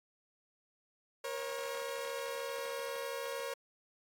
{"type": "tone pair together", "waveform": "sawtooth", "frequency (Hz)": [473.7, 546.6], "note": ["A#4", "C#5"], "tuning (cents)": [28, -24], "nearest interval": "major second", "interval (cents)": 248, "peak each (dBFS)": [-37, -36], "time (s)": [1.24, 3.54], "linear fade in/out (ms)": 5, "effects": ["AAC 64 kbps"]}